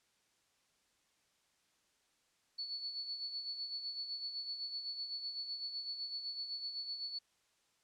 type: tone with tremolo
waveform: sine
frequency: 4435 Hz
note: C#8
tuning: in tune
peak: -37 dBFS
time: 2.58-7.19 s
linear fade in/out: 10 ms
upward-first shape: sine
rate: 7.9 Hz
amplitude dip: 55%
effects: white hiss -75 dBFS RMS until 7.83 s + low-pass 8000 Hz 12 dB/octave